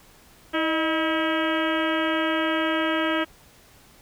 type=harmonic tone with a mistuned harmonic; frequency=322 Hz; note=E4; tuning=41 cents flat; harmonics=1 / 2 / 3 / 4 / 5 / 6 / 7 / 8 / 9 / 10; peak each=-25 / -28 / -33 / -30 / -30 / -34 / -35 / -38 / -35 / -36 dBFS; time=0.53-3.25 s; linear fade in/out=20 ms; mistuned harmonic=2; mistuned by=-63 cents; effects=pink hiss -53 dBFS RMS until 4.01 s